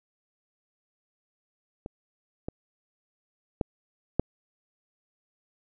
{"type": "clicks", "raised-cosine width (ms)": 2, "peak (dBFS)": [-23, -19, -12, -8], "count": 4, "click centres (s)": [1.861, 2.485, 3.612, 4.196], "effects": []}